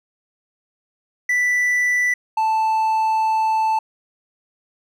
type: tone pair in turn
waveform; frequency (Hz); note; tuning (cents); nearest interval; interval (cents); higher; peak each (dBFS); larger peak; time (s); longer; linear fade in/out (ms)
triangle; 1975.5 / 880; B6 / A5; 0 / 0; octave + major second; 1400; first; -14; neither; 1.29-2.14 / 2.37-3.79; second; 5
effects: none